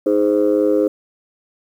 sine chord, Ab major, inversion second, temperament just, 311.5 / 415.3 / 519.1 Hz, Eb4 / Ab4 / C5, +2 / 0 / -14 cents, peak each -16 dBFS, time 0.06-0.88 s, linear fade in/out 5 ms, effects tanh soft clip ceiling -6 dBFS + 8-bit

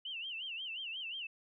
sine tone with vibrato, 2900 Hz, F#7, 35 cents flat, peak -39 dBFS, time 0.05-1.27 s, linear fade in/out 5 ms, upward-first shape sine, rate 5.6 Hz, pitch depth 170 cents each way, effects none

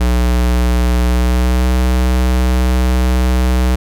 square tone with pitch glide, 60.9 to 62.72 Hz, B1 to B1, -24 to +27 cents, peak -11 dBFS, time 0-3.76 s, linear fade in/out 10 ms, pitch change +51 cents, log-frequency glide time 1.06-1.69 s, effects none

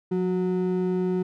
triangle ring-modulated tone, 274.4 Hz, C#4, 17 cents flat, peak -17 dBFS, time 0.11-1.23 s, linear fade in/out 10 ms, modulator 93.8 Hz, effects none

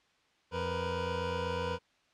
25% pulse tone cluster, 87.5 / 471.7 / 499.9 Hz, F2 / A#4 / B4, +4 / +20 / +21 cents, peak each -34 / -33 / -32 dBFS, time 0.51-1.79 s, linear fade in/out 50 ms, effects white hiss -69 dBFS RMS until 2.13 s + low-pass 4000 Hz 12 dB/octave

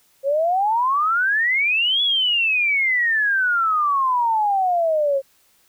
sine exponential two-way sweep, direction up then down, 533 to 3424 to 533 Hz, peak -16 dBFS, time 0.23-5.22 s, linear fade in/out 50 ms, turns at 2.02 s, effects white hiss -59 dBFS RMS until 5.68 s

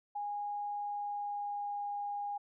sine tone with pitch glide, 822 to 816.3 Hz, G#5 to G#5, -18 to -30 cents, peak -35 dBFS, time 0.15-2.38 s, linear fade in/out 10 ms, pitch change -12 cents, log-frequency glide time 0.71-1.92 s, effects none

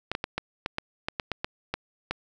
clicks, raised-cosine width 0.3 ms, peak -12 dBFS, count 12, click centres 0.116 / 0.151 / 0.241 / 0.38 / 0.661 / 0.784 / 1.085 / 1.198 / 1.317 / 1.445 / 1.74 / 2.11 s, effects none

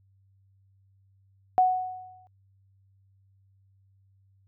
sine tone with exponential decay, 740 Hz, F#5, in tune, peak -15 dBFS, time 1.58-2.27 s, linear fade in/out 0 ms, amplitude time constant 150 ms, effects added 97 Hz sine -60 dBFS peak until 4.47 s

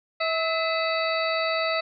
harmonic tone with a mistuned harmonic, 648 Hz, E5, 30 cents flat, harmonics 1 / 2 / 3 / 4 / 6 / 7, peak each -26 / -29 / -31 / -32 / -34 / -34 dBFS, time 0.2-1.81 s, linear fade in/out 10 ms, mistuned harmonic 3, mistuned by +59 cents, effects none

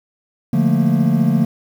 triangle chord, Bb major seventh, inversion first, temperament just, 145.68 / 174.81 / 218.5 / 233.1 Hz, D3 / F3 / A3 / Bb3, -14 / +2 / -12 / 0 cents, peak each -16 dBFS, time 0.53-1.45 s, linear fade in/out 5 ms, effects 7-bit

